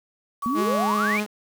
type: tone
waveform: sine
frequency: 1134 Hz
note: C#6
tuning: 39 cents sharp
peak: -25 dBFS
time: 0.42-1.17 s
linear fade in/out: 10 ms
type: exponential sweep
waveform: sine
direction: up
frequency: 224.9 to 2478 Hz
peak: -23 dBFS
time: 0.46-1.2 s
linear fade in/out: 0 ms
type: tone with vibrato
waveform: sawtooth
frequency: 209.8 Hz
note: G#3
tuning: 18 cents sharp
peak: -20 dBFS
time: 0.54-1.27 s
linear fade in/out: 50 ms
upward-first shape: sine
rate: 15 Hz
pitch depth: 14 cents each way
effects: 7-bit